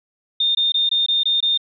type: tone bursts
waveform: sine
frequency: 3637 Hz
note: A#7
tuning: 43 cents flat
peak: -15 dBFS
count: 7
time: 0.4-1.576 s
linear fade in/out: 5 ms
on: 150 ms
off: 21 ms
effects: none